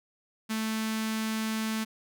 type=tone with notch filter; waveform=sawtooth; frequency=220 Hz; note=A3; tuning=in tune; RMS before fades=-31 dBFS; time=0.49-1.85 s; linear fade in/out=20 ms; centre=530 Hz; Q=0.52; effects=none